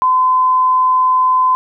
sine tone, 1022 Hz, C6, 41 cents flat, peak -9 dBFS, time 0.02-1.55 s, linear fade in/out 0 ms, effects none

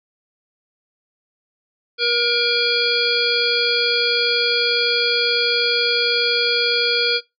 harmonic tone, 475.9 Hz, A#4, 36 cents sharp, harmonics 1 / 3 / 5 / 7 / 9 / 10, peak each -23 / -23 / -23 / -23 / -23 / -23 dBFS, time 1.98-7.21 s, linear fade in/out 50 ms, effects noise-tail reverb RT60 0.2 s tail -23 dB re dry

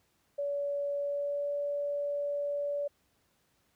sine tone with pitch glide, 570 to 575.3 Hz, C#5 to D5, +48 to -36 cents, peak -30 dBFS, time 0.38-2.88 s, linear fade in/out 10 ms, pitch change +16 cents, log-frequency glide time 0.97-1.53 s, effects pink hiss -72 dBFS RMS until 3.75 s + high-pass 60 Hz 12 dB/octave

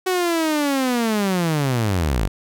sawtooth linear sweep, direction down, 375.6 to 44 Hz, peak -14 dBFS, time 0.06-2.28 s, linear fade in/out 10 ms, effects none

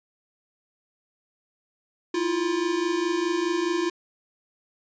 square tone pair together, 324.4 / 349.2 Hz, E4 / F4, -28 / 0 cents, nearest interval minor second, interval 128 cents, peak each -29 / -25 dBFS, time 2.14-3.9 s, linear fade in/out 5 ms, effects resampled to 16000 Hz

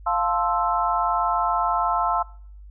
sine chord, F major seventh, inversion none, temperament equal, 698.5 / 880 / 1046.5 / 1318.5 Hz, F5 / A5 / C6 / E6, 0 / 0 / 0 / 0 cents, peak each -25 dBFS, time 0.06-2.23 s, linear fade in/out 10 ms, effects noise-tail reverb RT60 0.6 s tail -24 dB re dry + added 50 Hz sine -40 dBFS peak until 2.7 s

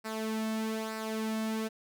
sawtooth tone with flanger, 220 Hz, A3, in tune, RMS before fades -34 dBFS, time 0.04-1.69 s, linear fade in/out 20 ms, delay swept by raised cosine 0.3 to 2.1 ms, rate 1.1 Hz, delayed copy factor -0.6, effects none

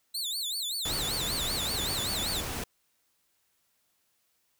sawtooth tone with vibrato, 3951 Hz, B7, in tune, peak -28 dBFS, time 0.14-2.41 s, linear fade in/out 10 ms, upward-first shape sine, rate 5.2 Hz, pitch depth 240 cents each way
pink noise, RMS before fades -35 dBFS, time 0.85-2.64 s, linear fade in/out 5 ms
effects white hiss -73 dBFS RMS until 4.59 s

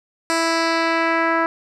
10% pulse tone with low-pass filter sweep, 329.6 Hz, E4, in tune, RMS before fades -19 dBFS, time 0.3-1.46 s, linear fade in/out 0 ms, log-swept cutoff 8200 to 1500 Hz, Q 1.4, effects none

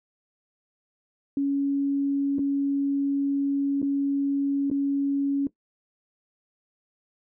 sine tone with dropouts, 279.2 Hz, C#4, 13 cents sharp, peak -21 dBFS, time 1.37-5.47 s, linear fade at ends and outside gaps 2 ms, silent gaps 2.385-2.391 / 3.818-3.827 / 4.701-4.713 s, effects noise-tail reverb RT60 0.1 s tail -17 dB re dry

